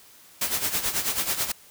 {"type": "noise with tremolo", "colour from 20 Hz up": "white", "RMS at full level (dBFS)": -24, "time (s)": [0.41, 1.52], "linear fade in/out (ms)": 5, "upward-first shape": "sine", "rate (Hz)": 9.2, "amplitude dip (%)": 70, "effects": ["white hiss -52 dBFS RMS until 1.7 s"]}